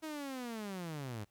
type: linear sweep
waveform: sawtooth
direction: down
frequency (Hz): 320 to 98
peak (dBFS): -36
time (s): 0.02-1.25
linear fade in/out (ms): 20
effects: pink hiss -75 dBFS RMS until 1.3 s